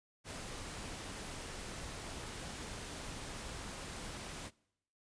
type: noise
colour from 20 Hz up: pink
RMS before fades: -45 dBFS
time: 0.24-4.51 s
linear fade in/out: 50 ms
effects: noise-tail reverb RT60 0.8 s tail -24 dB re dry + resampled to 22050 Hz